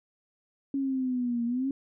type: exponential two-way sweep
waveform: sine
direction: down then up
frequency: 277.2 to 233.1 to 277.2 Hz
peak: -26 dBFS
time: 0.74-1.71 s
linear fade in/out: 2 ms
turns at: 1.45 s
effects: none